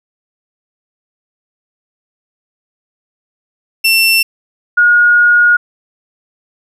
30% pulse / sine tone pair in turn, 2700 / 1438.6 Hz, E7 / F#6, +41 / -49 cents, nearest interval major seventh, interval 1090 cents, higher first, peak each -5 dBFS, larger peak neither, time 3.84-4.23 / 4.77-5.57 s, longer second, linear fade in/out 10 ms, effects none

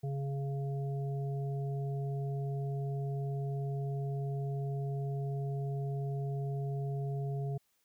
harmonic tone, 138.59 Hz, C#3, in tune, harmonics 1 / 3 / 5, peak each -33 / -43 / -47 dBFS, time 0.03-7.58 s, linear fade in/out 10 ms, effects white hiss -75 dBFS RMS until 7.84 s

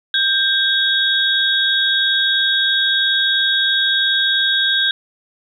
sine tone cluster, 1584 / 3369 / 3748 Hz, G6 / G#7 / A#7, +18 / +24 / +9 cents, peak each -18 dBFS, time 0.14-4.91 s, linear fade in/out 2 ms, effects 8-bit

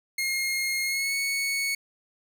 sawtooth tone with pitch glide, 2142 to 2215 Hz, C7 to C#7, +40 to -2 cents, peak -22 dBFS, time 0.18-1.75 s, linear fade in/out 5 ms, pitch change +58 cents, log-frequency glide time 0.84-1.15 s, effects none

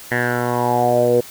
10% pulse tone with low-pass filter sweep, 121.7 Hz, B2, 25 cents flat, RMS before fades -17 dBFS, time 0.11-1.21 s, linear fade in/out 10 ms, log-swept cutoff 1900 to 460 Hz, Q 6, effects white hiss -38 dBFS RMS until 1.3 s

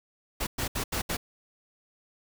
pink noise bursts at uneven times, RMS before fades -30 dBFS, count 5, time 0.4-0.47 / 0.58-0.68 / 0.75-0.84 / 0.92-1.02 / 1.09-1.17 s, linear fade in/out 10 ms, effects none

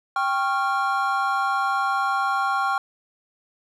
triangle tone cluster, 788 / 1096 / 1387 Hz, G5 / C#6 / F6, +9 / -20 / -12 cents, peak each -23 dBFS, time 0.16-2.78 s, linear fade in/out 2 ms, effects none

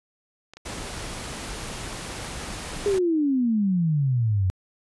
clicks, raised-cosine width 0.2 ms, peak -25 dBFS, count 2, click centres 0.536 / 0.57 s
pink noise, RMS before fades -34 dBFS, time 0.65-2.99 s, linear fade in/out 10 ms
sine exponential sweep, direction down, 415.3 to 90 Hz, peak -19 dBFS, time 2.86-4.5 s, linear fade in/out 0 ms
effects resampled to 24000 Hz

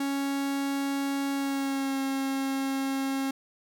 45% pulse tone with pitch glide, 277.2 to 270.4 Hz, C#4 to C#4, 0 to -43 cents, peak -27 dBFS, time 0-3.31 s, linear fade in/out 5 ms, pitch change -43 cents, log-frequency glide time 1.33-2 s, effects none

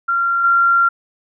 sine tone with level steps, 1379 Hz, F6, 22 cents flat, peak -14 / -10 dBFS, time 0.08-0.89 s, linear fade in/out 10 ms, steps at 0.44 s, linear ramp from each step 2 ms, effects none

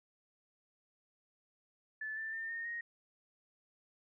sine tone with pitch steps, 1741 / 1772.5 / 1804.5 / 1837.1 / 1870.3 Hz, A6 / A6 / A6 / A#6 / A#6, -19 / +12 / +43 / -26 / +5 cents, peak -38 dBFS, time 2.01-2.81 s, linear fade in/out 5 ms, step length 160 ms, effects none

